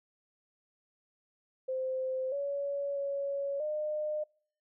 sine tone with pitch steps, 520 / 564 / 559 / 607 Hz, C5 / C#5 / C#5 / D#5, -11 / +30 / +14 / -43 cents, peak -31 dBFS, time 1.68-4.24 s, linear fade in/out 10 ms, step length 640 ms, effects noise-tail reverb RT60 0.5 s tail -26 dB re dry

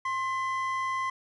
triangle tone pair together, 1058 / 2014 Hz, C6 / B6, +19 / +33 cents, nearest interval major seventh, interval 1114 cents, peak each -26 / -32 dBFS, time 0.05-1.1 s, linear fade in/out 5 ms, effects tanh soft clip ceiling -21 dBFS + resampled to 24000 Hz

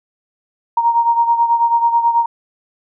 sine beating tone pair, 932.3 / 941.5 Hz, A#5 / A#5, 0 / +17 cents, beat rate 9.2 Hz, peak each -12 / -18 dBFS, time 0.77-2.26 s, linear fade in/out 5 ms, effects none

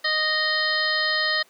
harmonic tone with a mistuned harmonic, 620 Hz, D#5, 6 cents flat, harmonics 1 / 2 / 3 / 5 / 6 / 7 / 8, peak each -31 / -31 / -23 / -31 / -32 / -27 / -32 dBFS, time 0.04-1.43 s, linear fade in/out 10 ms, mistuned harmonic 7, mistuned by -47 cents, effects pink hiss -56 dBFS RMS until 1.49 s + high-pass 400 Hz 12 dB/octave

